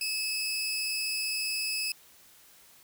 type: tone pair together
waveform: 25% pulse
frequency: 2597 / 4959 Hz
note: E7 / D#8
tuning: -26 / -7 cents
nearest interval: major seventh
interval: 1119 cents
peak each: -28 dBFS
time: 0.01-1.92 s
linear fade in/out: 2 ms
effects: white hiss -57 dBFS RMS until 2.83 s